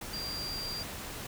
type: tone in noise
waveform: sine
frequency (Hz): 4745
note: D8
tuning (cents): +17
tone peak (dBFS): -36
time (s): 0.13-0.83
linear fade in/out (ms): 5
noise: pink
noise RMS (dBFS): -41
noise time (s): 0.01-1.27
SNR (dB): +2
effects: none